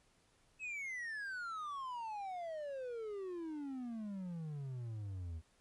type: exponential sweep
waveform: triangle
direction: down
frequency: 2612 to 77.78 Hz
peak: -39 dBFS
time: 0.59-5.42 s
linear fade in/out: 50 ms
effects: pink hiss -72 dBFS RMS until 5.6 s + resampled to 24000 Hz